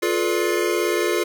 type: tone cluster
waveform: square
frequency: 350.6 / 428.6 / 486.2 / 585 / 2118 Hz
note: F4 / A4 / B4 / D5 / C7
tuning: +7 / -45 / -27 / -7 / +21 cents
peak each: -23 / -25 / -28 / -30 / -31 dBFS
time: 0.02-1.24 s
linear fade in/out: 10 ms
effects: none